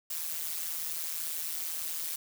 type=noise with amplitude modulation; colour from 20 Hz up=blue; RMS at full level=-32 dBFS; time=0.1-2.16 s; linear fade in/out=5 ms; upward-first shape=sine; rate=162 Hz; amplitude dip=80%; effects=none